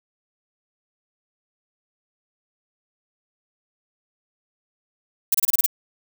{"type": "noise bursts", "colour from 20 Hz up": "violet", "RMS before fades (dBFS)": -17, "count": 7, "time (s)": [5.32, 5.663], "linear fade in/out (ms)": 5, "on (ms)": 25, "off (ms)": 28, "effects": []}